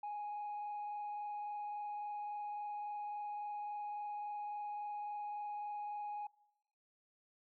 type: tone with frequency modulation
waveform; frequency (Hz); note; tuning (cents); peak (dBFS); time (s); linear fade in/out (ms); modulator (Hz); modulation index
sine; 830.6; G#5; 0; -38; 0.03-6.27; 5; 23.6; 0.34
effects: noise-tail reverb RT60 1.0 s tail -26 dB re dry + tanh soft clip ceiling -38 dBFS